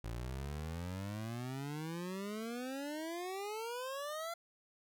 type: exponential sweep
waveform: 25% pulse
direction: up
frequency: 55 to 689 Hz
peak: -36 dBFS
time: 0.04-4.34 s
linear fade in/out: 5 ms
effects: none